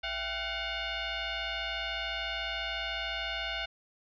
sine tone with frequency modulation, 668 Hz, E5, 23 cents sharp, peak -32 dBFS, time 0.03-3.66 s, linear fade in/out 10 ms, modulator 725 Hz, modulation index 4.4, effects none

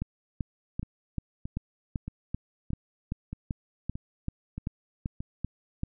two click trains, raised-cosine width 5 ms, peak -23 / -18 dBFS, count 8 / 16, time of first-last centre 0.83-5.205 / 0.02-5.834 s, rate 1.6 / 2.58 Hz, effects none

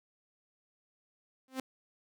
sawtooth tone with exponential growth, 261.6 Hz, C4, in tune, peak -27 dBFS, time 1.48-1.6 s, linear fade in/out 2 ms, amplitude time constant 26 ms, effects none

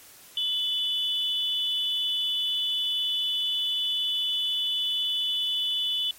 sine tone pair together, 2986 / 3465 Hz, F#7 / A7, +15 / -27 cents, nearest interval minor third, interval 258 cents, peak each -27 dBFS, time 0.37-6.11 s, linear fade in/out 2 ms, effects white hiss -50 dBFS RMS until 6.18 s + MP3 64 kbps

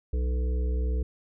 harmonic tone, 62 Hz, B1, 7 cents sharp, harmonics 1 / 3 / 5 / 7 / 8, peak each -24 / -42 / -43 / -40 / -45 dBFS, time 0.13-1.03 s, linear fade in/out 5 ms, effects none

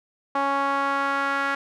sawtooth tone with band-pass filter sweep, 277.4 Hz, C#4, 1 cent sharp, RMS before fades -24 dBFS, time 0.35-1.55 s, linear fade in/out 5 ms, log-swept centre 1000 to 1500 Hz, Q 2.6, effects none

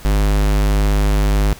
square tone, 50.8 Hz, G#1, 38 cents flat, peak -13 dBFS, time 0.05-1.53 s, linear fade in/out 0 ms, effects pink hiss -39 dBFS RMS until 1.59 s

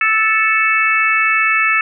harmonic tone with a mistuned harmonic, 438.4 Hz, A4, 6 cents flat, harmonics 3 / 4 / 5 / 6, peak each -17 / -17 / -17 / -17 dBFS, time 0.01-1.81 s, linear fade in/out 2 ms, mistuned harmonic 5, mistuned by +19 cents, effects none

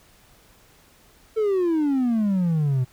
triangle exponential sweep, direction down, 449.6 to 123.47 Hz, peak -16 dBFS, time 1.36-2.85 s, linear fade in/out 20 ms, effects tanh soft clip ceiling -12 dBFS + pink hiss -55 dBFS RMS until 2.92 s

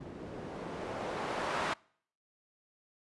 blue noise with low-pass filter sweep, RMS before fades -38 dBFS, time 0-1.74 s, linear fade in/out 10 ms, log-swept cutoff 250 to 1100 Hz, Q 0.85, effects noise-tail reverb RT60 0.6 s tail -26 dB re dry + resampled to 24000 Hz

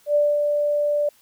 sine tone with ADSR envelope, 587.3 Hz, D5, in tune, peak -14 dBFS, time 0.06-1.09 s, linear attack 91 ms, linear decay 220 ms, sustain -4 dB, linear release 4 ms, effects white hiss -57 dBFS RMS until 1.21 s

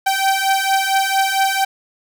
sawtooth beating tone pair, 774 / 778.4 Hz, G5 / G5, -22 / -12 cents, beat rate 4.4 Hz, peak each -14 dBFS, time 0.06-1.65 s, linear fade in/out 10 ms, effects none

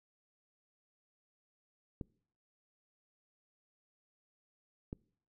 clicks, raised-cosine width 3 ms, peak -27 dBFS, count 2, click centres 2.012 / 4.929 s, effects noise-tail reverb RT60 0.6 s tail -25 dB re dry

